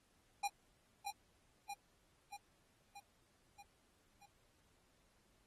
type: tone with echo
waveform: square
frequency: 810 Hz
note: G#5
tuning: 43 cents flat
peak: -36 dBFS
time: 0.43-0.48 s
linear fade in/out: 10 ms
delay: 630 ms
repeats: 6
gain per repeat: -4 dB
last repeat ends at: 4.26 s
effects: pink hiss -75 dBFS RMS until 5.46 s + AAC 32 kbps